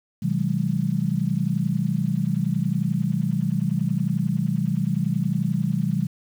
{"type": "chord", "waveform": "sine", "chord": "G# minor seventh", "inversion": "first", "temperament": "just", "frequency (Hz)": [124.59, 155.74, 186.89, 207.7], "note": ["B2", "D#3", "F#3", "G#3"], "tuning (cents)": [16, 2, 18, 0], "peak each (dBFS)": [-28, -24, -25, -28], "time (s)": [0.22, 6.07], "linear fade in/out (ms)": 10, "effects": ["8-bit"]}